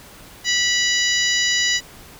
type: harmonic tone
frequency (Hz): 980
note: B5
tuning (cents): -14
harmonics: 2 / 3 / 4 / 5 / 6 / 7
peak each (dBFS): -21 / -23 / -24 / -25 / -26 / -26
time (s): 0.44-1.81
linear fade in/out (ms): 50
effects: pink hiss -43 dBFS RMS until 2.19 s